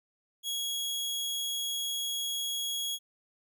sawtooth tone, 3322 Hz, G#7, in tune, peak -28 dBFS, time 0.43-2.99 s, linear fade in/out 50 ms, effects none

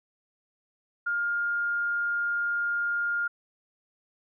sine tone, 1411 Hz, F6, 17 cents sharp, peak -25 dBFS, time 1.06-3.28 s, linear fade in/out 10 ms, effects none

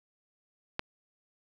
click, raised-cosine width 0.3 ms, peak -14 dBFS, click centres 0.794 s, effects none

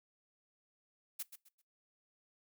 blue noise with echo, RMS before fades -40 dBFS, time 1.19-1.23 s, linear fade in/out 10 ms, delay 130 ms, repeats 3, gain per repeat -11 dB, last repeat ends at 1.62 s, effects noise-tail reverb RT60 0.2 s tail -21 dB re dry

